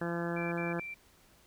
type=harmonic tone; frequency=170.7 Hz; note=F3; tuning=39 cents flat; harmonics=1 / 2 / 3 / 4 / 5 / 6 / 7 / 8 / 9 / 10; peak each=-36 / -37 / -40 / -43 / -46 / -48 / -48 / -47 / -45 / -44 dBFS; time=0.01-0.8 s; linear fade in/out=5 ms
type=tone bursts; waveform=sine; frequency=2349 Hz; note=D7; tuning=in tune; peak=-39 dBFS; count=3; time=0.36-0.944 s; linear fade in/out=10 ms; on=160 ms; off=52 ms
effects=pink hiss -63 dBFS RMS until 1.46 s